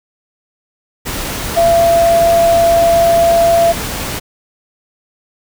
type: tone in noise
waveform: sine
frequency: 676 Hz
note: E5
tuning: 43 cents sharp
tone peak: -7 dBFS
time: 1.56-3.73 s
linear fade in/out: 20 ms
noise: pink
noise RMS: -21 dBFS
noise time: 1.05-4.2 s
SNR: +11 dB
effects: none